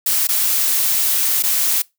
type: noise with dropouts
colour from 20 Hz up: blue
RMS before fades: -17 dBFS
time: 0.06-1.82 s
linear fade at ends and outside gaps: 5 ms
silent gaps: 0.272-0.288 / 1.425-1.435 s
effects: noise-tail reverb RT60 0.2 s tail -23 dB re dry